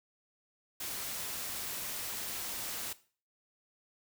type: noise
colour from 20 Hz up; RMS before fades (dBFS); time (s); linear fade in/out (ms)
white; -39; 0.8-2.93; 5
effects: noise-tail reverb RT60 0.4 s tail -17 dB re dry